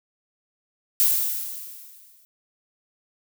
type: noise with exponential decay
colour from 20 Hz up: violet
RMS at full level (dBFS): -17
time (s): 1-2.25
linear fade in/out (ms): 0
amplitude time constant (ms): 270
effects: none